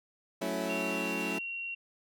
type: chord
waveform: 20% pulse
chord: F# minor seventh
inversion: none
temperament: equal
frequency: 185 / 220 / 277.2 / 329.6 Hz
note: F#3 / A3 / C#4 / E4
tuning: 0 / 0 / 0 / 0 cents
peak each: -33 dBFS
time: 0.41-1.39 s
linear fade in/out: 10 ms
type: tone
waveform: sine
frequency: 2744 Hz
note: F7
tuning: 31 cents flat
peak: -35 dBFS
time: 0.69-1.75 s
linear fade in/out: 10 ms
effects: none